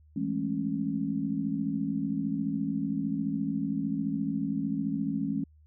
sine chord, A major seventh, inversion second, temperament just, 165 / 206.2 / 220 / 275 Hz, E3 / G#3 / A3 / C#4, +2 / -12 / 0 / -14 cents, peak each -35 / -33 / -35 / -31 dBFS, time 0.16-5.44 s, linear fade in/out 5 ms, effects added 76 Hz sine -55 dBFS peak until 5.66 s

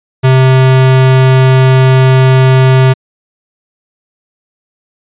square tone, 130.81 Hz, C3, in tune, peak -4 dBFS, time 0.23-2.94 s, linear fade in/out 20 ms, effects resampled to 8000 Hz

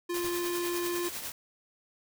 square tone, 349.2 Hz, F4, in tune, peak -31 dBFS, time 0.09-1.09 s, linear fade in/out 10 ms
white noise with tremolo, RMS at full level -36 dBFS, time 0.14-1.32 s, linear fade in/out 2 ms, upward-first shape triangle, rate 10 Hz, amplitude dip 55%
pink noise with exponential decay, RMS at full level -40 dBFS, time 0.24-0.4 s, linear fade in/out 5 ms, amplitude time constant 34 ms
effects none

